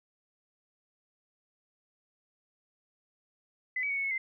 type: tone with pitch steps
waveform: sine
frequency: 2014 / 2276 / 2227 / 2208 / 2193 / 2075 Hz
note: B6 / C#7 / C#7 / C#7 / C#7 / C7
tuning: +33 / +45 / +7 / -7 / -19 / -15 cents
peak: -29 dBFS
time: 3.76-4.18 s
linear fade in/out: 5 ms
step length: 70 ms
effects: none